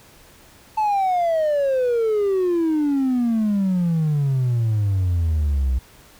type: exponential sweep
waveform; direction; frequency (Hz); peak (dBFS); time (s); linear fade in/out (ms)
triangle; down; 880 to 62; -14; 0.77-5.79; 10
effects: tanh soft clip ceiling -12 dBFS + pink hiss -49 dBFS RMS until 6.19 s